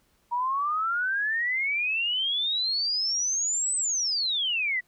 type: exponential two-way sweep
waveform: sine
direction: up then down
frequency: 944 to 8210 to 1919 Hz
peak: -24 dBFS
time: 0.31-4.81 s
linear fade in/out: 20 ms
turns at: 3.76 s
effects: pink hiss -67 dBFS RMS until 4.87 s